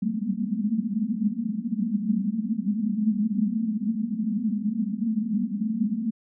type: band-pass noise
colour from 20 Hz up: white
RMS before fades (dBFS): -26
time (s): 0.02-6.11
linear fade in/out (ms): 10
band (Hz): 200 to 230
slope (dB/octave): 96
effects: none